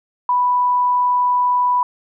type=tone; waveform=sine; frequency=987.8 Hz; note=B5; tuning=in tune; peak=-13 dBFS; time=0.29-1.83 s; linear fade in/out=2 ms; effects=none